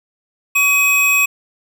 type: tone pair together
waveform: square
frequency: 1128 / 2532 Hz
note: C#6 / D#7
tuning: +30 / +30 cents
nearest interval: octave + major second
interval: 1400 cents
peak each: -24 / -12 dBFS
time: 0.55-1.26 s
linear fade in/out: 10 ms
effects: none